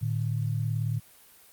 sine tone pair together, 111.63 / 150 Hz, A2 / D3, +25 / +37 cents, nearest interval perfect fourth, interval 512 cents, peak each -27 / -31 dBFS, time 0.01-1 s, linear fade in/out 20 ms, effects white hiss -55 dBFS RMS until 1.52 s + Opus 32 kbps

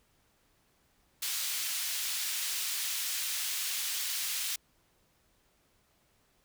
pink high-pass noise, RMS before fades -34 dBFS, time 1.22-4.56 s, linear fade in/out 5 ms, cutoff 3000 Hz, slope 12 dB/octave, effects pink hiss -70 dBFS RMS until 6.44 s

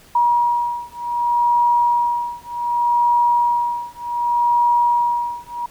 sine beating tone pair, 956 / 956.66 Hz, A#5 / A#5, +43 / +45 cents, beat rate 0.66 Hz, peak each -18 dBFS, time 0.15-5.66 s, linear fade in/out 5 ms, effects pink hiss -48 dBFS RMS until 5.7 s

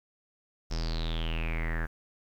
square tone with low-pass filter sweep, 40.74 Hz, E1, 20 cents flat, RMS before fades -31 dBFS, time 0.7-1.87 s, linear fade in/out 20 ms, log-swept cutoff 5500 to 1600 Hz, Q 9.8, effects 10-bit

